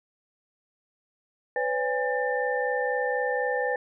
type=tone cluster; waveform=sine; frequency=502 / 566 / 817 / 1788 Hz; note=B4 / C#5 / G#5 / A6; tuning=+28 / +36 / -29 / +27 cents; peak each=-27 / -33 / -31 / -30 dBFS; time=1.56-3.76 s; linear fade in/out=2 ms; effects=none